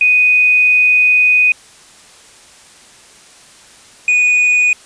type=tone pair in turn; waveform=sine / triangle; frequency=2489 / 2472 Hz; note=D#7 / D#7; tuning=0 / -12 cents; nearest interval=unison; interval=12 cents; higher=first; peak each=-7 dBFS; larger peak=neither; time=0.01-1.52 / 4.08-4.73 s; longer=first; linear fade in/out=2 ms; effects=white hiss -42 dBFS RMS until 4.85 s + resampled to 22050 Hz